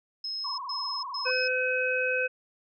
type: tone bursts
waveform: sine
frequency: 5160 Hz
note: E8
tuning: 38 cents flat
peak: -31 dBFS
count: 3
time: 0.24-1.48 s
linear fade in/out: 5 ms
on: 340 ms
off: 110 ms
type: tone with vibrato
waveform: sine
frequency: 1046.5 Hz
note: C6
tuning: in tune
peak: -34 dBFS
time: 0.44-1.31 s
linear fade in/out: 10 ms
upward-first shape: triangle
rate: 20 Hz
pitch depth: 170 cents each way
type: harmonic tone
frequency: 509 Hz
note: C5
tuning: 48 cents flat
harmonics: 1 / 3 / 5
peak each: -29 / -29 / -29 dBFS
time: 1.25-2.28 s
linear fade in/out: 20 ms
effects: none